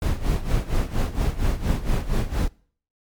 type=noise with tremolo; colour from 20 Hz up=brown; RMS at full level=-19 dBFS; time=0.02-2.48 s; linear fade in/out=2 ms; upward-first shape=sine; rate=4.3 Hz; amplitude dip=80%; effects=noise-tail reverb RT60 0.5 s tail -24 dB re dry + MP3 96 kbps